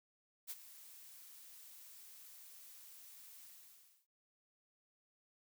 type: noise with ADSR envelope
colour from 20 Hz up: blue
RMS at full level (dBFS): -43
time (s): 0.47-4.07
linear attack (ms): 37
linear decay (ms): 36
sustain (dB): -14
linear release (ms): 620
effects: noise-tail reverb RT60 0.1 s tail -21 dB re dry